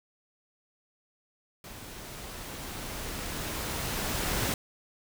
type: noise with level ramp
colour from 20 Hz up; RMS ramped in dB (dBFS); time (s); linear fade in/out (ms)
pink; -45 to -29; 1.64-4.54; 2
effects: none